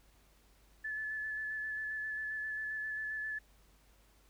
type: tone with vibrato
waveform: sine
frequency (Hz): 1731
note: A6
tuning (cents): -29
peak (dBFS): -36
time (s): 0.84-3.39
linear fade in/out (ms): 10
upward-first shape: square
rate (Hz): 7.5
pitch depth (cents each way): 13
effects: added 50 Hz sine -64 dBFS peak until 4.29 s + pink hiss -68 dBFS RMS until 4.29 s